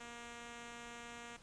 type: tone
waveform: 5% pulse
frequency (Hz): 236.7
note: A#3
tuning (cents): +27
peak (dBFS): -37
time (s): 0-1.37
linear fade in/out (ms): 10
effects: pink hiss -62 dBFS RMS until 1.42 s + resampled to 22050 Hz

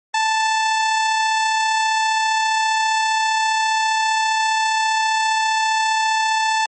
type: tone with amplitude modulation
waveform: sawtooth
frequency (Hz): 880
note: A5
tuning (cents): 0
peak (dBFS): -11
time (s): 0.14-6.66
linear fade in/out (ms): 5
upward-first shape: sine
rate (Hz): 35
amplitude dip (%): 25
effects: MP3 32 kbps

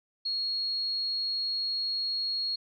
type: tone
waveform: sine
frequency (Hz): 4303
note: C8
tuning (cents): +48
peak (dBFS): -28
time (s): 0.25-2.56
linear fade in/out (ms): 10
effects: none

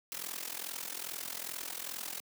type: noise with amplitude modulation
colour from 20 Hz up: white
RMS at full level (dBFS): -37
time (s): 0.12-2.2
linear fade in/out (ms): 0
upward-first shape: sine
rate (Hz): 42.4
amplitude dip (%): 85
effects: high-pass 200 Hz 12 dB/octave

